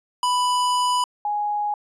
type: tone pair in turn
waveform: square / sine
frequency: 991 / 831 Hz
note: B5 / G#5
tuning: +6 / +1 cents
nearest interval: minor third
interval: 305 cents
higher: first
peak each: -19 / -21 dBFS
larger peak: first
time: 0.23-1.04 / 1.25-1.74 s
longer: first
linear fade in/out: 2 ms
effects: resampled to 24000 Hz